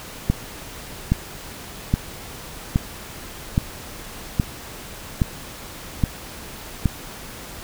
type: click train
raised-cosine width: 5 ms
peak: -4 dBFS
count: 9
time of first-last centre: 0.3-6.857 s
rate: 1.22 Hz
effects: pink hiss -37 dBFS RMS until 7.63 s